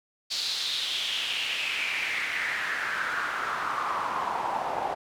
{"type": "noise with band-pass filter sweep", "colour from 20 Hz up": "pink", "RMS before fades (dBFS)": -30, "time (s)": [0.3, 4.95], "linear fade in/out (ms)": 20, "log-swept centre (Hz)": [4400, 750], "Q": 4.3, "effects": []}